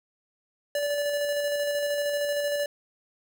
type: tone with tremolo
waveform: square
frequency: 580 Hz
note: D5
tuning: 22 cents flat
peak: -25 dBFS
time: 0.75-2.66 s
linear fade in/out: 2 ms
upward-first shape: square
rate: 13 Hz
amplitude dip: 25%
effects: none